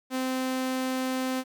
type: tone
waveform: sawtooth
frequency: 259 Hz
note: C4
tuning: 17 cents flat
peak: -23 dBFS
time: 0.1-1.44 s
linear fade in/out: 50 ms
effects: 10-bit